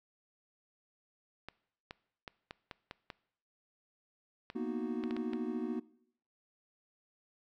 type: clicks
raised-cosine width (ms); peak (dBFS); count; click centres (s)
0.3; -27; 12; 1.486 / 1.909 / 2.278 / 2.509 / 2.712 / 2.911 / 3.102 / 4.501 / 5.038 / 5.109 / 5.166 / 5.334
type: chord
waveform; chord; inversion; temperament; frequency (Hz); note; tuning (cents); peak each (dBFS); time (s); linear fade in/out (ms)
triangle; B major seventh; third; equal; 233.1 / 246.9 / 311.1 / 370; A#3 / B3 / D#4 / F#4; 0 / 0 / 0 / 0; -37 / -38 / -39 / -38; 4.55-5.8; 10
effects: noise-tail reverb RT60 0.7 s tail -21 dB re dry